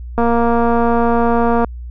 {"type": "click train", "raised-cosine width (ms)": 1, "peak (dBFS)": -3, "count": 344, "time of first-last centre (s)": [0.18, 1.646], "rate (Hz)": 234, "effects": ["added 60 Hz sine -26 dBFS peak until 1.9 s"]}